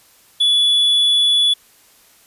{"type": "tone", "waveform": "triangle", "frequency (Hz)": 3425, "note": "A7", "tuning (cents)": -47, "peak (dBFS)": -10, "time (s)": [0.4, 1.54], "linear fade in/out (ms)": 10, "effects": ["white hiss -51 dBFS RMS until 2.26 s", "resampled to 32000 Hz"]}